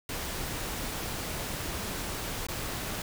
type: noise with dropouts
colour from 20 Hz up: pink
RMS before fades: -35 dBFS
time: 0.09-3.02 s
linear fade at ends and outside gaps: 2 ms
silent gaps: 2.468-2.485 s
effects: none